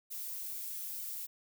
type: noise with flanger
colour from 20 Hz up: violet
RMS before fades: -41 dBFS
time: 0.1-1.27 s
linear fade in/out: 20 ms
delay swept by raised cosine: 1.3 to 5.1 ms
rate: 2.2 Hz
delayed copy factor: +0.7
effects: none